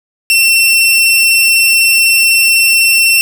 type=tone; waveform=sawtooth; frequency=2704 Hz; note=E7; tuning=43 cents sharp; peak=-3 dBFS; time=0.3-3.21 s; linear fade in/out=0 ms; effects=none